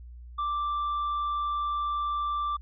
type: tone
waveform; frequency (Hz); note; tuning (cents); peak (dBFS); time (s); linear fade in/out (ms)
triangle; 1174.7; D6; 0; -25; 0.38-2.57; 10
effects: added 60 Hz sine -42 dBFS peak until 2.61 s + resampled to 11025 Hz